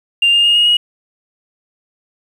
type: tone with pitch steps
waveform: sine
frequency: 2794 / 2818 / 2843 / 2868 / 2893 Hz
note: F7 / F7 / F7 / F7 / F#7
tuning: 0 / +15 / +30 / +45 / -40 cents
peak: -7 dBFS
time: 0.22-0.77 s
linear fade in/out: 5 ms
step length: 110 ms
effects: tanh soft clip ceiling -5 dBFS + 7-bit

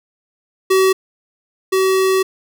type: tone pair in turn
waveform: square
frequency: 379.8 / 379.8 Hz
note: F#4 / F#4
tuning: +45 / +45 cents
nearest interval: unison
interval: 0 cents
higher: neither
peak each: -11 / -13 dBFS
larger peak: first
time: 0.7-0.93 / 1.72-2.23 s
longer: second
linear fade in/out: 10 ms
effects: none

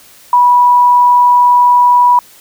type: tone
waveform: sine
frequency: 978 Hz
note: B5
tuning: 17 cents flat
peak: -4 dBFS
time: 0.33-2.19 s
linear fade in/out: 2 ms
effects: white hiss -41 dBFS RMS until 2.4 s

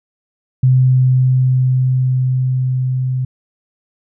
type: tone with level ramp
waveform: sine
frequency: 128.7 Hz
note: C3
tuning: 28 cents flat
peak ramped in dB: -7 to -15 dBFS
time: 0.63-3.25 s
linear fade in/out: 5 ms
effects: none

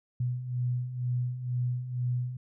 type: beating tone pair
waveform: sine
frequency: 122.3 / 124.4 Hz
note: B2 / B2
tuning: -16 / +13 cents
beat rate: 2.1 Hz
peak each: -35 / -29 dBFS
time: 0.2-2.37 s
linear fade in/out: 5 ms
effects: none

